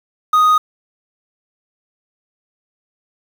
triangle tone with quantisation, 1244.5 Hz, D#6, in tune, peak -7 dBFS, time 0.33-0.58 s, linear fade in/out 5 ms, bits 6, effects none

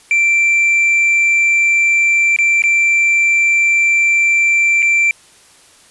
triangle tone with dropouts, 2349 Hz, D7, in tune, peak -8 dBFS, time 0.11-5.11 s, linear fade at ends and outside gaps 1 ms, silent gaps 2.363-2.387 / 2.621-2.638 / 4.822-4.826 s, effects white hiss -46 dBFS RMS until 5.9 s + resampled to 24000 Hz

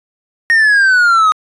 triangle exponential sweep, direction down, 1864.7 to 1244.5 Hz, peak -5 dBFS, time 0.5-1.32 s, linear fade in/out 0 ms, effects resampled to 22050 Hz

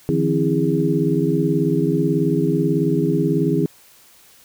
sine tone cluster, 151.3 / 169.6 / 265.2 / 328.6 / 410 Hz, D#3 / E3 / C4 / E4 / G#4, -48 / +50 / +23 / -5 / -22 cents, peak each -22 dBFS, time 0.09-3.66 s, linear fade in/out 0 ms, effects white hiss -50 dBFS RMS until 4.44 s

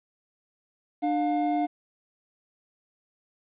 triangle tone pair together, 298.5 / 710 Hz, D4 / F5, +28 / +28 cents, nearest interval octave + minor third, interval 1500 cents, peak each -24 dBFS, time 1.02-1.67 s, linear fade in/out 20 ms, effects resampled to 8000 Hz + 10-bit

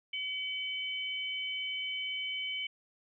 sine tone pair together, 2277 / 3039 Hz, C#7 / F#7, +46 / +46 cents, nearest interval perfect fourth, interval 500 cents, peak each -37 / -36 dBFS, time 0.13-2.67 s, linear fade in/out 5 ms, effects none

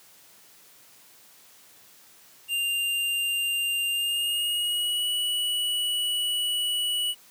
square tone with pitch glide, 2794 to 2940 Hz, F7 to F#7, 0 to -12 cents, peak -25 dBFS, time 2.48-7.15 s, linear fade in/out 50 ms, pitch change +88 cents, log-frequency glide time 3.9-5.07 s, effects white hiss -54 dBFS RMS until 7.3 s + high-pass 100 Hz 12 dB/octave

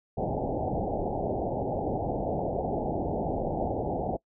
white low-pass noise, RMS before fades -30 dBFS, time 0.17-4.17 s, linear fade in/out 10 ms, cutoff 830 Hz, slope 96 dB/octave, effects noise-tail reverb RT60 0.1 s tail -23 dB re dry

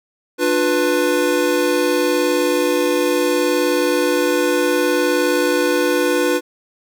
square chord, B diminished, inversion first, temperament just, 296.3 / 355.6 / 493.9 Hz, D4 / F4 / B4, +15 / +31 / 0 cents, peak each -21 / -20 / -19 dBFS, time 0.38-6.41 s, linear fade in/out 50 ms, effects none

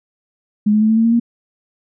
sine tone with pitch steps, 209.3 / 213.3 / 217.4 / 221.6 / 225.9 / 230.2 / 234.7 Hz, G#3 / G#3 / A3 / A3 / A3 / A#3 / A#3, +14 / +46 / -21 / +13 / +46 / -22 / +12 cents, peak -10 dBFS, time 0.66-1.199 s, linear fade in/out 10 ms, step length 77 ms, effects none

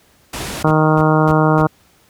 pink low-pass noise, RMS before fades -25 dBFS, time 0.33-0.63 s, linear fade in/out 5 ms, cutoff 12000 Hz, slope 24 dB/octave
harmonic tone, 155.56 Hz, D#3, in tune, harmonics 1 / 2 / 3 / 4 / 5 / 6 / 7 / 8 / 9, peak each -14 / -17 / -19 / -20 / -21 / -22 / -22 / -23 / -24 dBFS, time 0.64-1.67 s, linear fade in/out 5 ms
brown noise bursts, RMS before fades -24 dBFS, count 4, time 0.67-1.618 s, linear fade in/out 2 ms, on 42 ms, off 260 ms
effects pink hiss -53 dBFS RMS until 2.09 s + high-pass 60 Hz 12 dB/octave

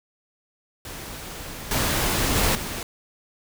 pink noise with level steps, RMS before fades -36 / -23 / -21 / -31 dBFS, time 0.85-2.83 s, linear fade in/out 2 ms, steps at 1.71 / 2.36 / 2.55 s, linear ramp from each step 2 ms, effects none

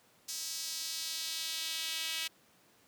sawtooth tone with high-pass filter sweep, 323.4 Hz, E4, 33 cents flat, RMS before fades -38 dBFS, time 0.28-2.28 s, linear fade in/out 10 ms, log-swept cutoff 5600 to 2900 Hz, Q 1.8, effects pink hiss -65 dBFS RMS until 2.87 s + high-pass 150 Hz 12 dB/octave

